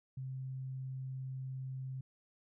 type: tone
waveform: sine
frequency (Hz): 131.4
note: C3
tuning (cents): +8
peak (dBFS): -39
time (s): 0.17-2.01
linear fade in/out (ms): 5
effects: none